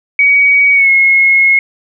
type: tone with pitch glide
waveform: sine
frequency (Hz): 2258 to 2167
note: C#7 to C#7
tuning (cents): +31 to -40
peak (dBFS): -5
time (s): 0.19-1.59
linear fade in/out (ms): 2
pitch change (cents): -71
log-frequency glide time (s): 0.73-0.9
effects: none